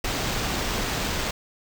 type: noise with sample-and-hold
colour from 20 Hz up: pink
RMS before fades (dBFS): -27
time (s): 0.04-1.31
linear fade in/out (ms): 5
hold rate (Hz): 11025
effects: none